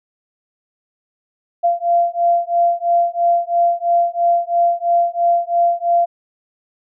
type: beating tone pair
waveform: sine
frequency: 688 / 691 Hz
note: F5 / F5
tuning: -26 / -19 cents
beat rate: 3 Hz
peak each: -16 dBFS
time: 1.63-6.06 s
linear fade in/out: 20 ms
effects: none